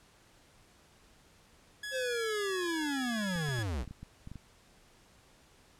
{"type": "tone", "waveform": "sawtooth", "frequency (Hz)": 1684, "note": "G#6", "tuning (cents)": 24, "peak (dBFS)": -34, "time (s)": [1.83, 3.63], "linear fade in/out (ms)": 5}
{"type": "linear sweep", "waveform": "square", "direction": "down", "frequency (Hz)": [533, 49], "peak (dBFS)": -33, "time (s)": [1.91, 3.86], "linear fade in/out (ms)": 50}
{"type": "clicks", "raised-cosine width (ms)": 5, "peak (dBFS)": -32, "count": 10, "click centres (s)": [3.358, 3.488, 3.589, 3.831, 3.877, 3.91, 4.03, 4.274, 4.316, 4.357]}
{"effects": ["pink hiss -62 dBFS RMS until 5.79 s", "low-pass 10000 Hz 12 dB/octave"]}